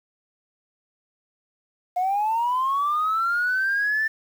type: linear sweep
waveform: sine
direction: up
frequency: 710 to 1783 Hz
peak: -19 dBFS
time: 1.96-4.08 s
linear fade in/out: 10 ms
effects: tanh soft clip ceiling -16 dBFS + 8-bit

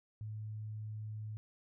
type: tone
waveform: sine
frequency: 107.5 Hz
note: A2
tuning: 40 cents flat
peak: -40 dBFS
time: 0.21-1.37 s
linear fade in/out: 0 ms
effects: none

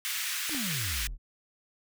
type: high-pass noise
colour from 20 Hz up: pink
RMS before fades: -33 dBFS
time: 0.05-1.07 s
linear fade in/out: 0 ms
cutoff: 1600 Hz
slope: 24 dB/octave
type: exponential sweep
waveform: triangle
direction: down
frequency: 349.2 to 32.19 Hz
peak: -32 dBFS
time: 0.49-1.18 s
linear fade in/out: 50 ms
type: clicks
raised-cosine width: 1 ms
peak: -29 dBFS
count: 2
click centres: 0.495 / 0.547 s
effects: none

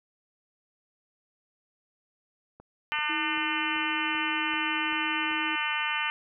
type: click train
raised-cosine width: 1 ms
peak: -34 dBFS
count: 8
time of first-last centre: 2.6-5.313 s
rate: 2.58 Hz
type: harmonic tone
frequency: 300.7 Hz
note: D4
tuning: 41 cents sharp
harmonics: 3 / 4 / 5 / 6 / 7 / 8 / 9 / 10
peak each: -35 / -35 / -35 / -35 / -35 / -35 / -35 / -35 dBFS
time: 2.92-6.1 s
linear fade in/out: 0 ms
type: tone with pitch glide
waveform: sine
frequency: 320 to 317.2 Hz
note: D#4 to D#4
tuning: +49 to +33 cents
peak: -35 dBFS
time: 3.09-5.56 s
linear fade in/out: 10 ms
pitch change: -16 cents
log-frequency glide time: 3.19-3.37 s
effects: none

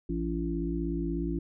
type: harmonic tone with a mistuned harmonic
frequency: 56.5 Hz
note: A1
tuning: 47 cents sharp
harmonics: 1 / 3 / 5 / 6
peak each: -34 / -34 / -34 / -34 dBFS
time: 0.09-1.39 s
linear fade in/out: 5 ms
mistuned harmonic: 3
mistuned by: +21 cents
effects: none

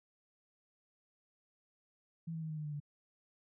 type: tone with pitch steps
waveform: sine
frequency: 164.8 / 161.5 / 158.27 / 155.1 / 152 / 148.96 / 145.97 Hz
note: E3 / E3 / D#3 / D#3 / D#3 / D3 / D3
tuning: 0 / -35 / +30 / -5 / -40 / +25 / -10 cents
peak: -38 dBFS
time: 2.27-2.802 s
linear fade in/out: 10 ms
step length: 76 ms
effects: none

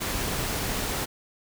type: noise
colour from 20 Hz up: pink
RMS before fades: -29 dBFS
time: 0-1.06 s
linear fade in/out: 20 ms
effects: none

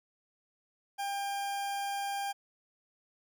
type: tone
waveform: 40% pulse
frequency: 799 Hz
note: G5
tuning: 33 cents sharp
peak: -32 dBFS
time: 0.98-2.33 s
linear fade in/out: 20 ms
effects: none

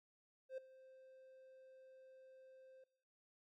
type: tone with ADSR envelope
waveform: triangle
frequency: 523.3 Hz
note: C5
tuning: in tune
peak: -40 dBFS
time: 0.49-2.84 s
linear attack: 87 ms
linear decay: 7 ms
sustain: -18 dB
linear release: 4 ms
effects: noise-tail reverb RT60 0.9 s tail -24 dB re dry

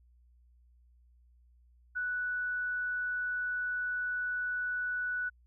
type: tone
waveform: sine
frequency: 1480 Hz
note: F#6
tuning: in tune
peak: -31 dBFS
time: 1.95-5.3 s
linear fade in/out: 20 ms
effects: added 60 Hz sine -60 dBFS peak until 5.46 s

